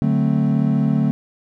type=chord; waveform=triangle; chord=D dominant seventh; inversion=none; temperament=equal; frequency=146.83 / 185 / 220 / 261.6 Hz; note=D3 / F#3 / A3 / C4; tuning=0 / 0 / 0 / 0 cents; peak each=-17 / -21 / -17 / -21 dBFS; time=0.02-1.11 s; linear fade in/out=0 ms; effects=none